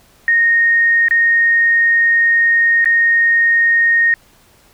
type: tone with dropouts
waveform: sine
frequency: 1855 Hz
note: A#6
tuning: 9 cents flat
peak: -9 dBFS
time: 0.28-4.14 s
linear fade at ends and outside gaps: 1 ms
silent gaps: 1.084-1.109 / 2.845-2.857 s
effects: pink hiss -50 dBFS RMS until 4.73 s